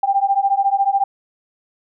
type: beating tone pair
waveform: sine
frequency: 784 / 798 Hz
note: G5 / G5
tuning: 0 / +31 cents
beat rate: 14 Hz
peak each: -17 dBFS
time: 0.03-1.04 s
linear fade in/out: 5 ms
effects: none